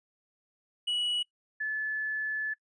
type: tone pair in turn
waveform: triangle / sine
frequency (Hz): 2931 / 1730.1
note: F#7 / A6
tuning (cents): -17 / -30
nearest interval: major sixth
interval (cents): 913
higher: first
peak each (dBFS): -26 / -29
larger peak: first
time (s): 0.87-1.23 / 1.6-2.54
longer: second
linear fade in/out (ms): 10
effects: noise-tail reverb RT60 0.1 s tail -22 dB re dry + resampled to 22050 Hz